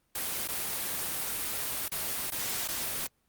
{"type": "noise with dropouts", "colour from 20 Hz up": "white", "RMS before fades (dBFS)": -33, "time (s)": [0.15, 3.07], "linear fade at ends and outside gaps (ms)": 5, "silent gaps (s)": [[0.476, 0.485], [1.883, 1.917], [2.304, 2.319], [2.677, 2.685]], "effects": ["pink hiss -73 dBFS RMS until 3.28 s", "Opus 32 kbps"]}